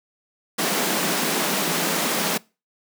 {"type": "high-pass noise", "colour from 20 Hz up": "pink", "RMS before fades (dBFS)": -23, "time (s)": [0.58, 2.38], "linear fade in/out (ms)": 10, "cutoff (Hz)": 160, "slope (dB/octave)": 96, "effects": ["noise-tail reverb RT60 0.3 s tail -24 dB re dry"]}